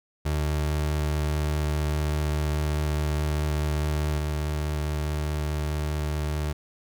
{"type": "tone with level steps", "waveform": "30% pulse", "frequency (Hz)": 75.4, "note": "D2", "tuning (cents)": 46, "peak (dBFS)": [-21, -23], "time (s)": [0.25, 6.53], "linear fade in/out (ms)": 10, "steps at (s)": 4.18, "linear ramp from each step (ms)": 5, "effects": []}